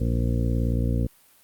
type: harmonic tone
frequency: 58.27 Hz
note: A#1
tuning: in tune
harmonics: 1 / 2 / 3 / 4 / 5 / 6 / 8 / 9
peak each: -24 / -25 / -33 / -30 / -34 / -40 / -37 / -39 dBFS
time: 0-1.07 s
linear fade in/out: 10 ms
effects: white hiss -57 dBFS RMS until 1.43 s + Opus 48 kbps

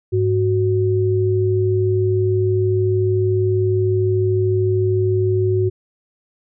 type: tone pair together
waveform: sine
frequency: 103.23 / 370 Hz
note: G#2 / F#4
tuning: -10 / 0 cents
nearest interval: octave + minor seventh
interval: 2210 cents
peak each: -17 dBFS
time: 0.12-5.7 s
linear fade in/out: 20 ms
effects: none

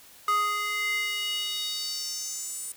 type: tone with high-pass filter sweep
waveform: square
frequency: 415.3 Hz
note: G#4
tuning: in tune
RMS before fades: -30 dBFS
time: 0.28-2.72 s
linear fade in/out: 2 ms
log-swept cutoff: 1200 to 9100 Hz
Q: 4.2
effects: white hiss -52 dBFS RMS until 2.76 s

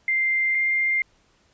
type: tone pair in turn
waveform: sine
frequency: 2093 / 2105 Hz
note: C7 / C7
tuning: 0 / +10 cents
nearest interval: unison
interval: 10 cents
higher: second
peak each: -19 dBFS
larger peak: neither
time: 0.08-0.55 / 0.55-1.02 s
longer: neither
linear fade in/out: 2 ms
effects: pink hiss -62 dBFS RMS until 1.53 s + resampled to 16000 Hz

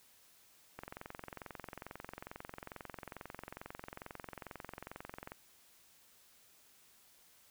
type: click train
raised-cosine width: 0.5 ms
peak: -29 dBFS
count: 102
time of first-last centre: 0.79-5.319 s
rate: 22.3 Hz
effects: white hiss -65 dBFS RMS until 7.5 s

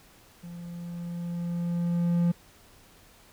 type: tone with level ramp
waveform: triangle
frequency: 172.4 Hz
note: F3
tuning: 22 cents flat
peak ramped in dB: -37 to -18 dBFS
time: 0.43-2.32 s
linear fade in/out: 10 ms
effects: pink hiss -56 dBFS RMS until 3.32 s

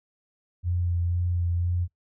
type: tone with vibrato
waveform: sine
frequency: 87.31 Hz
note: F2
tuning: in tune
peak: -23 dBFS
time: 0.63-1.88 s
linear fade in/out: 50 ms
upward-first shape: sine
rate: 2 Hz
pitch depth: 20 cents each way
effects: noise-tail reverb RT60 0.1 s tail -18 dB re dry

